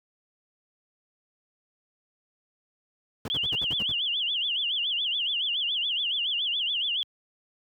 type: noise bursts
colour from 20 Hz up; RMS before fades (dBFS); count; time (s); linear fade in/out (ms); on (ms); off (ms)
brown; -32; 8; 3.25-3.917; 2; 30; 61
type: tone with vibrato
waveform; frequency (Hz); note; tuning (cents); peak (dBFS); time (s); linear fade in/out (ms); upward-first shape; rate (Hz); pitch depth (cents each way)
sine; 3116; G7; -11; -25; 3.3-7.03; 0; sine; 7.1; 200
effects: high-pass 100 Hz 12 dB/octave

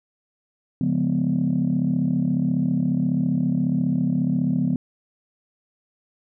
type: chord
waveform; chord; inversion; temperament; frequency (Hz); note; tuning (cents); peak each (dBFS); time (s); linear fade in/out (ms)
sine; C# dominant seventh; none; just; 138.59 / 173.24 / 207.9 / 249.5; C#3 / E#3 / G#3 / B3; 0 / -14 / +2 / +18; -26 / -22 / -26 / -22; 0.81-4.76; 2
effects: tanh soft clip ceiling -12 dBFS

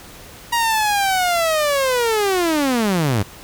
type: linear sweep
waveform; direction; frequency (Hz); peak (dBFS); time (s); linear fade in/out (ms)
sawtooth; down; 951 to 92.5; -12; 0.52-3.23; 10
effects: pink hiss -40 dBFS RMS until 3.43 s

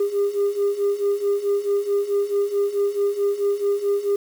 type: beating tone pair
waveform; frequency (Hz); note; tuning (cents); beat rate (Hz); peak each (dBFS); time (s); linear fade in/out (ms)
sine; 400.9 / 405.5; G4 / G#4; +39 / -41; 4.6; -22 / -19; 0-4.16; 5
effects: tanh soft clip ceiling -15 dBFS + 7-bit

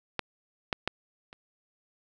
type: clicks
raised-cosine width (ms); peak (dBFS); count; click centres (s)
0.3; -12 / -11 / -11 / -29; 4; 0.193 / 0.728 / 0.876 / 1.329
effects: none

